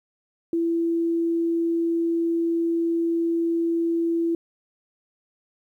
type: tone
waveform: sine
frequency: 334.6 Hz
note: E4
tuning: 26 cents sharp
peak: -20 dBFS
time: 0.53-4.35 s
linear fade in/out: 2 ms
effects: 10-bit